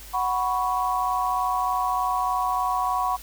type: chord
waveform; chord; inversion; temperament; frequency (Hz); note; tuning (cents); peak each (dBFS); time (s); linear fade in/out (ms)
sine; F# suspended fourth; none; just; 740 / 986.7 / 1110; F#5 / B5 / C#6; 0 / -2 / +2; -26; 0.13-3.17; 20
effects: added 50 Hz sine -43 dBFS peak until 3.22 s + white hiss -44 dBFS RMS until 3.22 s